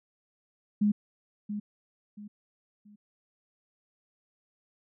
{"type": "tone with echo", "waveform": "sine", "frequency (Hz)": 207.7, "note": "G#3", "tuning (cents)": 0, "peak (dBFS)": -21, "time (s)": [0.81, 0.92], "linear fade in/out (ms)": 10, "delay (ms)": 680, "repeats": 3, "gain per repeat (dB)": -10, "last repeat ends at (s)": 2.96, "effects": []}